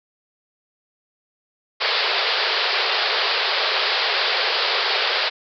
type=band-pass noise; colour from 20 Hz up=white; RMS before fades=-21 dBFS; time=1.8-5.3 s; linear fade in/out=20 ms; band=380 to 4900 Hz; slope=96 dB/octave; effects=none